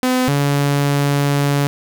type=tone pair in turn; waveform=sawtooth; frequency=254.2 / 142.36 Hz; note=C4 / C#3; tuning=-50 / +46 cents; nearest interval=minor seventh; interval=1004 cents; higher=first; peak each=-10 dBFS; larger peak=neither; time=0.03-0.28 / 0.28-1.67 s; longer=second; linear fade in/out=0 ms; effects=none